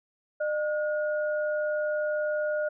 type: tone pair together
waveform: sine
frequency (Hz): 605.4 / 1440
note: D#5 / F#6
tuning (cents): -48 / -47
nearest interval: octave + minor third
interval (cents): 1501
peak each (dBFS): -26 / -34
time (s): 0.4-2.69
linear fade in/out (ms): 10
effects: none